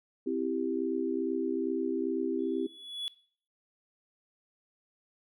sine chord, C major, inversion none, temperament equal, 261.6 / 329.6 / 392 Hz, C4 / E4 / G4, 0 / 0 / 0 cents, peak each -33 / -33 / -33 dBFS, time 0.26-2.67 s, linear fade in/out 10 ms
triangle tone with exponential growth, 3400 Hz, G#7, 40 cents sharp, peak -29 dBFS, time 2.39-3.08 s, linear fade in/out 0 ms, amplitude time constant 150 ms
effects noise-tail reverb RT60 0.5 s tail -20 dB re dry

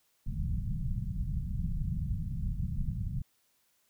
pink low-pass noise, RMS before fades -33 dBFS, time 0.26-3.22 s, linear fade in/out 5 ms, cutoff 190 Hz, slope 48 dB/octave, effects white hiss -72 dBFS RMS until 3.89 s

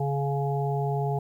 harmonic tone, 140.1 Hz, C#3, 19 cents sharp, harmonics 1 / 3 / 5 / 6, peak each -26 / -31 / -33 / -34 dBFS, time 0-1.19 s, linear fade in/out 5 ms, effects 10-bit

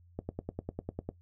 click train, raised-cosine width 2 ms, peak -22 dBFS, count 10, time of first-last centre 0.19-1.09 s, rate 10 Hz, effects noise-tail reverb RT60 0.1 s tail -17 dB re dry + added 87 Hz sine -57 dBFS peak until 1.21 s

